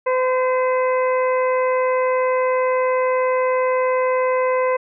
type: harmonic tone with a mistuned harmonic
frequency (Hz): 511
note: C5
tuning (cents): -41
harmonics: 1 / 2 / 3 / 4 / 5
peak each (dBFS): -17 / -22 / -33 / -29 / -36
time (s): 0.06-4.77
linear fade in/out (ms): 10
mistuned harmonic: 3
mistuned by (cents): +19
effects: none